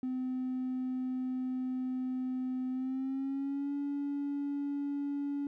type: tone with pitch glide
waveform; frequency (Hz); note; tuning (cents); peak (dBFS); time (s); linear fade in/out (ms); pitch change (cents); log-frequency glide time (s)
triangle; 256.1 to 284.2; C4 to C#4; -37 to +43; -29; 0.03-5.47; 2; +180; 2.7-3.73
effects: tanh soft clip ceiling -28 dBFS